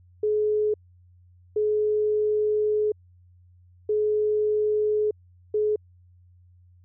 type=tone bursts at uneven times; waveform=sine; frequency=424.2 Hz; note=G#4; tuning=37 cents sharp; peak=-20 dBFS; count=4; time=0.23-0.74 / 1.56-2.92 / 3.89-5.11 / 5.54-5.76 s; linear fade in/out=5 ms; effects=added 89 Hz sine -52 dBFS peak until 6.84 s